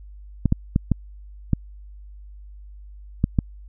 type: clicks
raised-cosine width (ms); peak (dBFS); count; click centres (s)
5; -5; 7; 0.457 / 0.524 / 0.761 / 0.917 / 1.533 / 3.241 / 3.388
effects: added 50 Hz sine -39 dBFS peak until 3.68 s